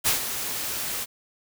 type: noise with ADSR envelope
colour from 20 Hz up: white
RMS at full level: -20 dBFS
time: 0.04-1.06 s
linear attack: 30 ms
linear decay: 120 ms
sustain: -10 dB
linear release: 35 ms
effects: none